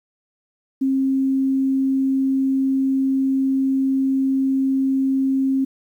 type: tone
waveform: sine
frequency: 267.6 Hz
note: C4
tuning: 39 cents sharp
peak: -16 dBFS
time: 0.81-5.65 s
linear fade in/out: 10 ms
effects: 9-bit